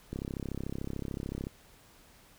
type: click train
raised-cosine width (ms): 3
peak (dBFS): -23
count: 46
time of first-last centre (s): 0.13-1.469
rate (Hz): 33.6
effects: pink hiss -59 dBFS RMS until 2.38 s